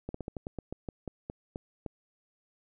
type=slowing click train; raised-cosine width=2 ms; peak=-23 dBFS; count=13; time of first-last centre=0.09-1.862 s; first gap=54 ms; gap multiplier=1.17; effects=none